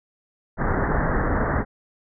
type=low-pass noise; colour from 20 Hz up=pink; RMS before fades=-22 dBFS; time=0.57-1.65 s; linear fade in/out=50 ms; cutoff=1900 Hz; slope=96 dB/octave; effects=none